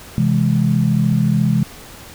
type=chord; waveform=sine; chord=C augmented; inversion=none; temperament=equal; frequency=130.81 / 164.81 / 207.7 Hz; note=C3 / E3 / G#3; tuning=0 / 0 / 0 cents; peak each=-17 dBFS; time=0.18-1.63 s; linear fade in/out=0 ms; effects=pink hiss -38 dBFS RMS until 2.14 s